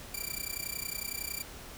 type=tone with amplitude modulation; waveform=5% pulse; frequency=2349 Hz; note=D7; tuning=in tune; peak=-22 dBFS; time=0.14-1.43 s; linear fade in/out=5 ms; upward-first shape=sine; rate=30.9 Hz; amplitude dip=95%; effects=added 60 Hz sine -55 dBFS peak until 1.77 s + pink hiss -47 dBFS RMS until 1.77 s